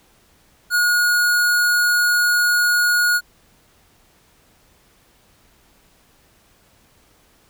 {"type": "tone", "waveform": "square", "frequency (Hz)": 1444, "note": "F#6", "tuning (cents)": -43, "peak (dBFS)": -15, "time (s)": [0.7, 3.21], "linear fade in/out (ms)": 50, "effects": ["pink hiss -56 dBFS RMS until 7.49 s"]}